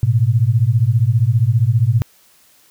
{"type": "beating tone pair", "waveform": "sine", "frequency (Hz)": [107.9, 122.9], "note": ["A2", "B2"], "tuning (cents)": [-33, -8], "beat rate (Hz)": 15, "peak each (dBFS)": -14, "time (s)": [0.03, 2.02], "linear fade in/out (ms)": 0, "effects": ["white hiss -52 dBFS RMS until 2.7 s"]}